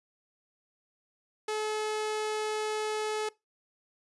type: tone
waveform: sawtooth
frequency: 429.2 Hz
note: A4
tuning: 43 cents flat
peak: -26 dBFS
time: 1.48-3.29 s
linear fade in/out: 5 ms
effects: noise-tail reverb RT60 0.2 s tail -21 dB re dry + resampled to 24000 Hz